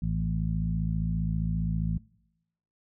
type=harmonic tone with a mistuned harmonic; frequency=55 Hz; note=A1; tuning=in tune; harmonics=1 / 2 / 3 / 4; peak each=-31 / -32 / -29 / -38 dBFS; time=0.02-1.98 s; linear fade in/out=5 ms; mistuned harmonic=1; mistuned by=+68 cents; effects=noise-tail reverb RT60 0.9 s tail -24 dB re dry